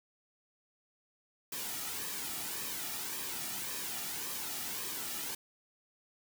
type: noise with flanger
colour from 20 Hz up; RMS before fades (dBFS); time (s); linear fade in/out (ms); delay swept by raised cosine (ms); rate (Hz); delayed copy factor
white; -39; 1.52-5.35; 5; 1.4 to 1.94; 1.8; -0.55
effects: none